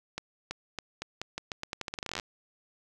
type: accelerating click train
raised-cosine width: 0.2 ms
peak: -17 dBFS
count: 23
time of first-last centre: 0.18-2.198 s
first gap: 330 ms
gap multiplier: 0.84
effects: none